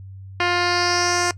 10% pulse tone with low-pass filter sweep, 352.6 Hz, F4, 17 cents sharp, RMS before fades -20 dBFS, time 0.4-1.31 s, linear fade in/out 2 ms, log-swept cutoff 3400 to 7200 Hz, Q 3.4, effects noise-tail reverb RT60 0.1 s tail -20 dB re dry + added 96 Hz sine -35 dBFS peak until 1.37 s

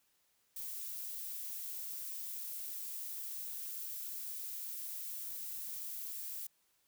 violet noise, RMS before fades -43 dBFS, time 0.56-6.47 s, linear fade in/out 5 ms, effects white hiss -75 dBFS RMS until 6.87 s

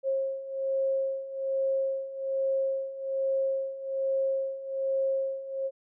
sine beating tone pair, 537 / 538.2 Hz, C5 / C5, +45 / +49 cents, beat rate 1.2 Hz, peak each -32 / -28 dBFS, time 0.03-5.71 s, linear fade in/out 50 ms, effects none

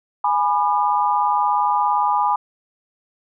sine chord, G# diminished, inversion none, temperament equal with one note detuned, 830.6 / 987.8 / 1205.6 Hz, G#5 / B5 / D6, 0 / 0 / +45 cents, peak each -19 / -19 / -23 dBFS, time 0.24-2.36 s, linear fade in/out 5 ms, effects none

